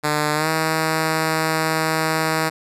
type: tone with pitch glide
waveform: 5% pulse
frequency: 150.4 to 159.07 Hz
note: D3 to D#3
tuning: +42 to +39 cents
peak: -7 dBFS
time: 0.03-2.5 s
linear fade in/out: 20 ms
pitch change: +97 cents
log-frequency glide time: 0.34-0.48 s
effects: resampled to 32000 Hz